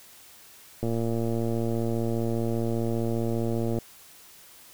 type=click train; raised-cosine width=2 ms; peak=-16 dBFS; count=341; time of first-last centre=0.83-3.787 s; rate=115 Hz; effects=white hiss -51 dBFS RMS until 4.73 s